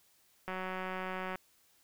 click train, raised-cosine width 0.5 ms, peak -24 dBFS, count 164, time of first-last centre 0.48-1.356 s, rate 186 Hz, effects white hiss -68 dBFS RMS until 1.83 s

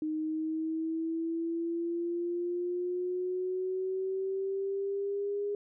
sine exponential sweep, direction up, 309.1 to 410 Hz, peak -30 dBFS, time 0.02-5.55 s, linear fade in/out 2 ms, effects none

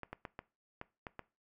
clicks, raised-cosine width 0.5 ms, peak -27 dBFS, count 7, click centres 0.033 / 0.13 / 0.252 / 0.391 / 0.814 / 1.068 / 1.193 s, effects noise-tail reverb RT60 0.3 s tail -20 dB re dry

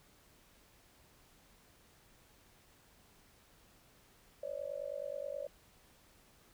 sine tone with amplitude modulation, 569 Hz, C#5, 45 cents sharp, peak -34 dBFS, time 4.43-5.47 s, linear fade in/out 5 ms, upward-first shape sine, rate 49.4 Hz, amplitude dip 100%, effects pink hiss -65 dBFS RMS until 6.53 s

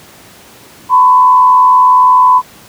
sine tone with frequency modulation, 1006 Hz, B5, 32 cents sharp, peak -3 dBFS, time 0.89-2.42 s, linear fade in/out 50 ms, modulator 81.2 Hz, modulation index 0.51, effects pink hiss -38 dBFS RMS until 2.68 s + high-pass 100 Hz 12 dB/octave

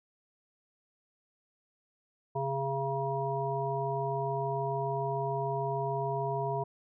harmonic tone, 136.6 Hz, C#3, 25 cents flat, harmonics 1 / 3 / 5 / 7, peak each -35 / -35 / -35 / -35 dBFS, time 2.35-6.64 s, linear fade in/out 10 ms, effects none

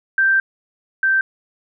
sine tone pair in turn, 1568 / 1560.6 Hz, G6 / G6, 0 / -8 cents, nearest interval unison, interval 8 cents, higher first, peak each -12 / -13 dBFS, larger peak first, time 0.18-0.4 / 1.03-1.21 s, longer first, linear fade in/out 2 ms, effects none

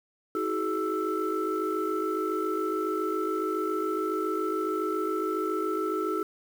sine tone cluster, 321.4 / 375.8 / 423 / 1324 Hz, E4 / F#4 / G#4 / E6, -44 / +27 / +32 / +7 cents, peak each -31 dBFS, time 0.35-6.23 s, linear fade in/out 2 ms, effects tanh soft clip ceiling -19 dBFS + 8-bit

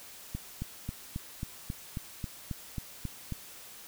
click train, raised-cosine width 5 ms, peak -22 dBFS, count 12, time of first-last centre 0.35-3.323 s, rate 3.7 Hz, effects white hiss -49 dBFS RMS until 3.87 s

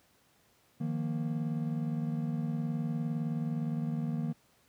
triangle chord, Eb suspended second, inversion none, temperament just, 155.56 / 175.01 / 233.3 Hz, Eb3 / F3 / Bb3, 0 / +4 / +2 cents, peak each -31 / -37 / -33 dBFS, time 0.8-4.33 s, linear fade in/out 10 ms, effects pink hiss -67 dBFS RMS until 4.68 s + high-pass 80 Hz 12 dB/octave

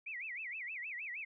sine tone with vibrato, 2249 Hz, C#7, 24 cents sharp, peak -40 dBFS, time 0.06-1.25 s, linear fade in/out 10 ms, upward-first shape sine, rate 6.4 Hz, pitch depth 290 cents each way, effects none

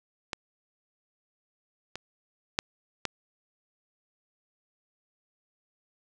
clicks, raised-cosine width 0.2 ms, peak -14 / -19 / -7 / -11 dBFS, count 4, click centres 0.332 / 1.956 / 2.589 / 3.053 s, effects 7-bit

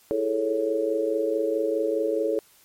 sine chord, A major seventh, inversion second, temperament equal, 329.6 / 415.3 / 440 / 554.4 Hz, E4 / G#4 / A4 / C#5, 0 / 0 / 0 / 0 cents, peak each -29 / -31 / -25 / -27 dBFS, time 0.11-2.39 s, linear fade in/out 0 ms, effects white hiss -57 dBFS RMS until 2.64 s + MP3 64 kbps

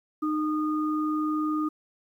sine tone pair together, 306.7 / 1226.8 Hz, D#4 / D#6, -25 / -25 cents, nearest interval 2 octaves, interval 2400 cents, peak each -25 / -31 dBFS, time 0.22-1.69 s, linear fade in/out 10 ms, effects 10-bit

